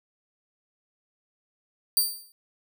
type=tone with exponential decay; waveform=10% pulse; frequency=4648 Hz; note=D8; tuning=19 cents flat; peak=-10 dBFS; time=1.97-2.32 s; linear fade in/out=1 ms; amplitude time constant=74 ms; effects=none